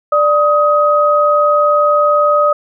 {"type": "tone pair together", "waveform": "sine", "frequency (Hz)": [590, 1258.9], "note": ["D5", "D#6"], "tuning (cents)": [8, 20], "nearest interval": "octave + minor second", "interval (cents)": 1312, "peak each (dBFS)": -11, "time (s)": [0.12, 2.53], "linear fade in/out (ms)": 5, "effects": []}